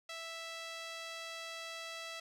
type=tone with band-pass filter; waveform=sawtooth; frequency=659.3 Hz; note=E5; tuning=in tune; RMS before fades=-45 dBFS; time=0.09-2.2 s; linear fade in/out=5 ms; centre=3500 Hz; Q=0.87; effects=none